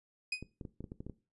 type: tone with exponential decay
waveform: 30% pulse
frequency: 2500 Hz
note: D#7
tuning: 8 cents sharp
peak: -27 dBFS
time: 0.32-0.44 s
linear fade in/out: 5 ms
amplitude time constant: 24 ms
type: clicks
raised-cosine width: 3 ms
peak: -30 dBFS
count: 9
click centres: 0.426 / 0.612 / 0.652 / 0.806 / 0.842 / 0.919 / 1.005 / 1.066 / 1.097 s
effects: noise-tail reverb RT60 0.3 s tail -17 dB re dry + resampled to 24000 Hz